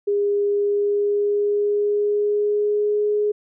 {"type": "tone with pitch glide", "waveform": "sine", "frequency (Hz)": [407.1, 417.8], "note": ["G#4", "G#4"], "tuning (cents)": [-35, 10], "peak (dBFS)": -17, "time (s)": [0.07, 3.32], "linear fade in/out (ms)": 10, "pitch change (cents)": 45, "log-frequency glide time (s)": [0.46, 3.06], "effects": []}